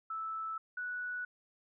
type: tone pair in turn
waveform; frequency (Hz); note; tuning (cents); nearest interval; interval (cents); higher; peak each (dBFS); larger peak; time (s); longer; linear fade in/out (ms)
sine; 1314 / 1474.8; E6 / F#6; -6 / -6; major second; 200; second; -36 / -36; neither; 0.1-0.58 / 0.77-1.25; neither; 5
effects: none